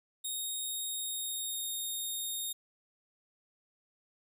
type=tone with pitch glide; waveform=10% pulse; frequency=3729 to 3705 Hz; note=A#7 to A#7; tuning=0 to -11 cents; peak=-28 dBFS; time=0.24-2.53 s; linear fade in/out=10 ms; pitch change=-11 cents; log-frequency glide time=0.85-1.73 s; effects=none